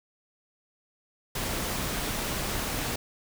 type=noise; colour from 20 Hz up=pink; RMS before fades=-31 dBFS; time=1.35-2.96 s; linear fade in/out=5 ms; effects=none